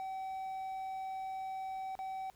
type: tone with dropouts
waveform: triangle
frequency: 764 Hz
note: G5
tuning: 45 cents flat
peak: -36 dBFS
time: 0-2.3 s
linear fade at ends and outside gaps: 0 ms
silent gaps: 1.953-1.99 s
effects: pink hiss -67 dBFS RMS until 2.35 s